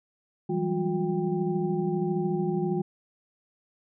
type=tone cluster; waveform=sine; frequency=163.8 / 185.3 / 198.3 / 359.7 / 790 Hz; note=E3 / F#3 / G3 / F#4 / G5; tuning=-11 / +3 / +20 / -49 / +13 cents; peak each=-30 / -33 / -32 / -28 / -37 dBFS; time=0.49-2.82 s; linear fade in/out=10 ms; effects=none